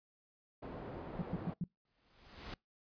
white low-pass noise, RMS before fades -46 dBFS, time 0.62-1.54 s, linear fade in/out 10 ms, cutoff 560 Hz, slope 12 dB/octave
sine tone bursts, 174.61 Hz, F3, in tune, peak -33 dBFS, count 4, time 1.19-1.64 s, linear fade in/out 2 ms, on 30 ms, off 110 ms
pink noise with exponential growth, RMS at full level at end -44 dBFS, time 1.85-2.54 s, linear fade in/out 2 ms, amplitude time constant 150 ms
effects noise-tail reverb RT60 0.2 s tail -26 dB re dry + resampled to 11025 Hz

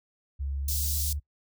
sine tone with pitch glide, 69.3 to 72.58 Hz, C#2 to D2, 0 to -20 cents, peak -29 dBFS, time 0.39-1.2 s, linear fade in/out 20 ms, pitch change +80 cents, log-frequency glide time 0.63-0.81 s
white high-pass noise, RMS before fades -31 dBFS, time 0.68-1.13 s, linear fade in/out 5 ms, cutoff 4300 Hz, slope 24 dB/octave
effects noise-tail reverb RT60 0.1 s tail -20 dB re dry

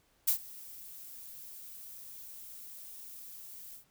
violet noise with ADSR envelope, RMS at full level -25 dBFS, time 0.27-3.85 s, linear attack 14 ms, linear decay 93 ms, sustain -23 dB, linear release 110 ms, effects pink hiss -70 dBFS RMS until 3.9 s

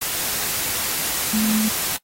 sine tone in noise, 216.6 Hz, A3, 27 cents flat, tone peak -18 dBFS, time 1.33-1.69 s, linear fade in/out 10 ms, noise white, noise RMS -24 dBFS, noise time 0.01-1.97 s, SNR +3 dB, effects noise-tail reverb RT60 0.1 s tail -20 dB re dry + AAC 48 kbps

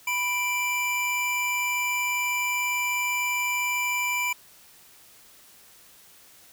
square tone pair together, 987.8 / 2349 Hz, B5 / D7, 0 / 0 cents, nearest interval octave + minor third, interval 1500 cents, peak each -31 / -26 dBFS, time 0.07-4.33 s, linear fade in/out 5 ms, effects white hiss -53 dBFS RMS until 6.52 s

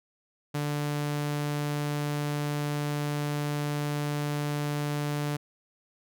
sawtooth tone, 146.83 Hz, D3, in tune, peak -24 dBFS, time 0.54-5.37 s, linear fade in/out 10 ms, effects none

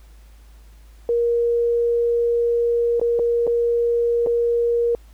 sine tone with dropouts, 471.7 Hz, A#4, 20 cents sharp, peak -16 dBFS, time 1.09-4.95 s, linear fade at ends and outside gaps 1 ms, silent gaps 2.997-3.014 / 3.191-3.195 / 3.468-3.475 / 4.263-4.27 s, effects added 53 Hz sine -43 dBFS peak until 5.13 s + pink hiss -57 dBFS RMS until 5.13 s

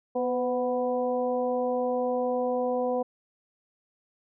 harmonic tone with a mistuned harmonic, 246.9 Hz, B3, in tune, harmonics 1 / 2 / 3 / 4, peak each -32 / -26 / -32 / -38 dBFS, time 0.15-3.03 s, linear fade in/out 10 ms, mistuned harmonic 2, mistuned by +33 cents, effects none

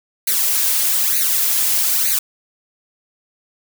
blue noise with flanger, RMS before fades -17 dBFS, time 0.27-2.19 s, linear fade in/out 5 ms, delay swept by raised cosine 0.46 to 3.96 ms, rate 1.1 Hz, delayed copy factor +1, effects none

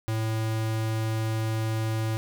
square tone, 110.8 Hz, A2, 13 cents sharp, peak -26 dBFS, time 0.08-2.17 s, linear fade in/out 0 ms, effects none

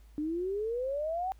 sine exponential sweep, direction up, 293.7 to 777 Hz, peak -30 dBFS, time 0.18-1.32 s, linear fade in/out 0 ms, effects added 53 Hz sine -52 dBFS peak until 1.39 s + pink hiss -68 dBFS RMS until 1.39 s

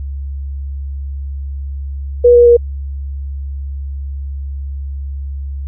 sine tone with pitch steps, 484.4 / 479.9 / 475.5 Hz, B4 / B4 / A#4, -34 / -50 / +34 cents, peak -3 dBFS, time 2.24-2.57 s, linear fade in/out 10 ms, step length 110 ms, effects added 69 Hz sine -20 dBFS peak until 5.67 s

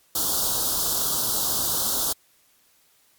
white band-stop noise, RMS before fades -24 dBFS, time 0.15-2.13 s, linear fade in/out 5 ms, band 1400 to 3400 Hz, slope 48 dB/octave, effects white hiss -61 dBFS RMS until 3.18 s + MP3 96 kbps

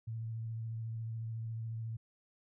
sine tone with vibrato, 113 Hz, A2, 47 cents sharp, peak -37 dBFS, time 0.07-1.97 s, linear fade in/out 10 ms, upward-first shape triangle, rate 14 Hz, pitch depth 26 cents each way, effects none

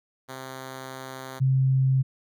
5% pulse / sine tone pair in turn, 131.5 / 132.41 Hz, C3 / C3, +9 / +21 cents, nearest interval unison, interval 12 cents, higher second, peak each -25 / -18 dBFS, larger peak second, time 0.28-1.4 / 1.4-2.03 s, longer first, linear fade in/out 20 ms, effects none

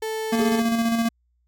35% pulse tone, 440 Hz, A4, in tune, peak -24 dBFS, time 0.02-0.6 s, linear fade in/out 5 ms
square tone with tremolo, 230 Hz, A#3, 23 cents flat, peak -19 dBFS, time 0.32-1.09 s, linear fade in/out 10 ms, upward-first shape square, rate 15 Hz, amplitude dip 35%
triangle tone with exponential decay, 415.3 Hz, G#4, in tune, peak -19 dBFS, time 0.4-1.05 s, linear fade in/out 0 ms, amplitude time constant 140 ms
effects added 60 Hz sine -64 dBFS peak until 1.47 s

